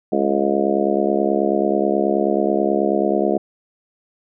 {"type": "harmonic tone with a mistuned harmonic", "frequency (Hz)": 69.3, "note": "C#2", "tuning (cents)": 0, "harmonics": [3, 4, 5, 6, 7, 8, 9, 10], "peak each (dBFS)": [-23, -26, -21, -22, -27, -27, -23, -26], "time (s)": [0.12, 3.38], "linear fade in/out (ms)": 5, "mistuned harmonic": 10, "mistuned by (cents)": 44, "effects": []}